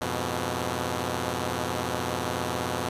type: chord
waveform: 5% pulse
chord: F diminished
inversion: none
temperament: equal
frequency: 87.31 / 103.83 / 123.47 Hz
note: F2 / Ab2 / Cb3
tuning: 0 / 0 / 0 cents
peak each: -20 / -25 / -19 dBFS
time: 0.01-2.89 s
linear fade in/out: 5 ms
effects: resampled to 32000 Hz